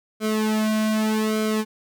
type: tone with flanger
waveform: sawtooth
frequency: 216.6 Hz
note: A3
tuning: 27 cents flat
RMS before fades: -22 dBFS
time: 0.2-1.65 s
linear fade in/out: 50 ms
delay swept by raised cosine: 1.1 to 2.4 ms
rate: 0.83 Hz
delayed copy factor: -1
effects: none